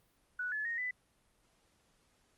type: tone with pitch steps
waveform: sine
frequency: 1476 / 1719 / 1860 / 1996 Hz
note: F#6 / A6 / A#6 / B6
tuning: -5 / -41 / -4 / +18 cents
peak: -34 dBFS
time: 0.39-0.91 s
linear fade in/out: 5 ms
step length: 130 ms
effects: pink hiss -72 dBFS RMS until 2.37 s + Opus 32 kbps